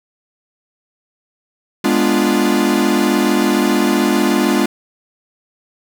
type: chord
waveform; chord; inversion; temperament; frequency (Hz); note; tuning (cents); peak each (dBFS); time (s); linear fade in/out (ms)
45% pulse; G# diminished seventh; none; equal; 207.7 / 246.9 / 293.7 / 349.2; G#3 / B3 / D4 / F4; 0 / 0 / 0 / 0; -18; 1.84-4.66; 5
effects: none

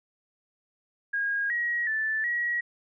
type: tone with pitch steps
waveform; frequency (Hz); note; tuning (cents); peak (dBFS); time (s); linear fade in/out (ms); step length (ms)
sine; 1632 / 1901 / 1757 / 1911; G#6 / A#6 / A6 / A#6; -31 / +33 / -3 / +43; -25; 1.13-2.61; 10; 370
effects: none

